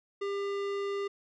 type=tone with tanh clipping; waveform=sine; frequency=399.8 Hz; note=G4; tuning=34 cents sharp; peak=-33 dBFS; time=0.21-1.08 s; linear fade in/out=10 ms; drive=18 dB; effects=none